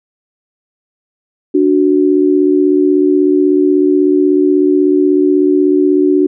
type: tone pair together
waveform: sine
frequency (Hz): 293.7 / 370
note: D4 / F#4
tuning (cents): 0 / 0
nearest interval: major third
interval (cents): 400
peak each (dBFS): -10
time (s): 1.54-6.27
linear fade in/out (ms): 10
effects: none